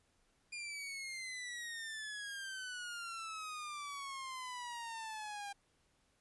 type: exponential sweep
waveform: sawtooth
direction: down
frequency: 2421 to 798 Hz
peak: -39 dBFS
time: 0.52-5.53 s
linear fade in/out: 10 ms
effects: pink hiss -75 dBFS RMS until 6.2 s + resampled to 24000 Hz